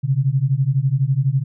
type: beating tone pair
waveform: sine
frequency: 129.1 / 141.1 Hz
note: C3 / C#3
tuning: -23 / +31 cents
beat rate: 12 Hz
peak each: -18 dBFS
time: 0.03-1.44 s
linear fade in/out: 20 ms
effects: none